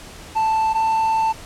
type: tone pair in turn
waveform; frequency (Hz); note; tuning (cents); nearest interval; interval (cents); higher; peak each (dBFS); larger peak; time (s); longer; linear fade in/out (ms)
triangle; 882 / 888.1; A5 / A5; +4 / +16; unison; 12; second; -14; neither; 0.35-0.74 / 0.74-1.33; second; 20
effects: pink hiss -39 dBFS RMS until 1.45 s + low-pass 10000 Hz 12 dB/octave